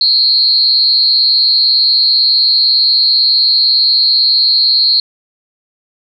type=tone with amplitude modulation; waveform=sine; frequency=4246 Hz; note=C8; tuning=25 cents sharp; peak=-4 dBFS; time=0.01-5 s; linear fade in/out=2 ms; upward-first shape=sine; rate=285 Hz; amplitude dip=70%; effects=none